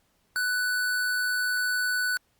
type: tone with amplitude modulation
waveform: square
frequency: 1490 Hz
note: F#6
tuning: 12 cents sharp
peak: -24 dBFS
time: 0.36-2.17 s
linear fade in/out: 0 ms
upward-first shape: sine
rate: 99.8 Hz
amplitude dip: 25%
effects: pink hiss -69 dBFS RMS until 2.39 s + Opus 48 kbps